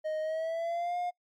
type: tone with pitch glide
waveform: triangle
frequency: 622.3 to 710.7 Hz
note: D#5 to F5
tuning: 0 to +30 cents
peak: -28 dBFS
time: 0.04-1.11 s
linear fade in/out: 20 ms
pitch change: +230 cents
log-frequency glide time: 0.21-0.97 s
effects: noise-tail reverb RT60 0.1 s tail -24 dB re dry + MP3 64 kbps